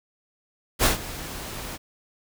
pink noise with ADSR envelope, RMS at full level -17 dBFS, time 0.79-1.78 s, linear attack 50 ms, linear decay 130 ms, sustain -18 dB, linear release 31 ms, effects none

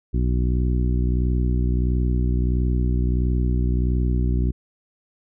harmonic tone, 61.5 Hz, B1, 7 cents flat, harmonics 1 / 2 / 3 / 4 / 5 / 6, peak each -19 / -25 / -29 / -31 / -33 / -35 dBFS, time 0.13-4.52 s, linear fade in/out 20 ms, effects none

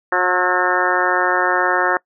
harmonic tone with a mistuned harmonic, 180.7 Hz, F#3, 41 cents flat, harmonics 2 / 3 / 4 / 5 / 6 / 7 / 8 / 9 / 10, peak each -23 / -23 / -23 / -23 / -23 / -23 / -23 / -23 / -23 dBFS, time 0.12-1.97 s, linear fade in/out 2 ms, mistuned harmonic 7, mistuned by +52 cents, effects noise-tail reverb RT60 0.1 s tail -24 dB re dry

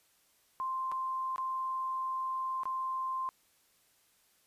sine tone with dropouts, 1046.5 Hz, C6, in tune, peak -32 dBFS, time 0.6-3.29 s, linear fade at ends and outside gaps 0 ms, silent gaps 0.916-0.921 / 1.36-1.381 / 2.634-2.655 s, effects white hiss -69 dBFS RMS until 4.46 s + resampled to 32000 Hz

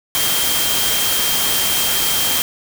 sine tone in noise, 3180 Hz, G7, 24 cents sharp, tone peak -22 dBFS, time 0.15-2.42 s, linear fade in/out 0 ms, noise white, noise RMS -18 dBFS, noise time 0.15-2.42 s, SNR -7 dB, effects none

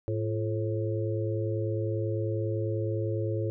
harmonic tone with a mistuned harmonic, 108.1 Hz, A2, 30 cents flat, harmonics 1 / 3 / 4 / 5, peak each -29 / -34 / -35 / -36 dBFS, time 0.08-3.5 s, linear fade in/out 0 ms, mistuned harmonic 3, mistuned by +94 cents, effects none

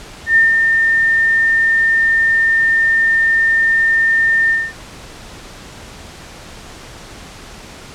sine tone with ADSR envelope, 1810 Hz, A6, 48 cents sharp, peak -6 dBFS, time 0.26-4.73 s, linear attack 100 ms, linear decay 160 ms, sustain -4 dB, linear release 230 ms, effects pink hiss -35 dBFS RMS until 7.94 s + low-pass 8000 Hz 12 dB/octave

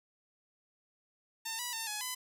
5% pulse tone with pitch steps, 902 / 977 / 903 / 843 / 1008 Hz, A5 / B5 / A5 / G#5 / B5, +43 / -19 / +45 / +26 / +35 cents, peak -24 dBFS, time 1.45-2.15 s, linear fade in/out 10 ms, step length 140 ms, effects none

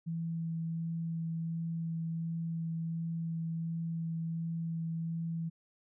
sine tone with vibrato, 164.81 Hz, E3, in tune, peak -33 dBFS, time 0.06-5.5 s, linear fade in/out 20 ms, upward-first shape sine, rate 1.4 Hz, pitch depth 9 cents each way, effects none

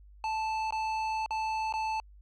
square tone with dropouts, 878 Hz, A5, 4 cents flat, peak -30 dBFS, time 0.24-2 s, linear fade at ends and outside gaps 1 ms, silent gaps 0.707-0.724 / 1.261-1.307 / 1.725-1.738 s, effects added 50 Hz sine -51 dBFS peak until 2.21 s + low-pass 4000 Hz 12 dB/octave

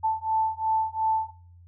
sine beating tone pair, 880 / 882.8 Hz, A5 / A5, 0 / +5 cents, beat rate 2.8 Hz, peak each -26 dBFS, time 0.03-1.31 s, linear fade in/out 20 ms, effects noise-tail reverb RT60 0.5 s tail -23 dB re dry + added 87 Hz sine -48 dBFS peak until 1.67 s

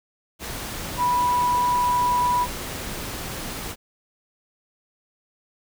sine tone in noise, 982 Hz, B5, 10 cents flat, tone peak -18 dBFS, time 0.97-2.47 s, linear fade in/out 50 ms, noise pink, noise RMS -32 dBFS, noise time 0.39-3.76 s, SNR +11 dB, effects none

